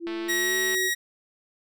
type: tone with pitch glide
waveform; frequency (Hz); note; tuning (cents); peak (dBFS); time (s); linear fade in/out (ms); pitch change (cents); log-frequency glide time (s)
sine; 338.1 to 373; E4 to F#4; +44 to +14; -29; 0-0.91; 50; +170; 0.23-0.56
type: click train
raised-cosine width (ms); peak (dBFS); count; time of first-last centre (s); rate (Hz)
0.3; -23; 150; 0.07-0.747; 220
type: tone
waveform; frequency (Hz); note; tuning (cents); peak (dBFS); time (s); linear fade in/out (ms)
sawtooth; 1900; A#6; +33; -20; 0.28-0.95; 20
effects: none